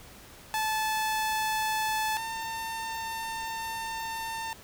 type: tone pair in turn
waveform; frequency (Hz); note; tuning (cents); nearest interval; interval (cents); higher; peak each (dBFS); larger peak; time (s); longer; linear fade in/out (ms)
sawtooth; 870 / 901.9; A5 / A5; -20 / +43; minor second; 63; second; -23 / -29; first; 0.54-2.17 / 2.17-4.53; second; 0
effects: pink hiss -50 dBFS RMS until 4.63 s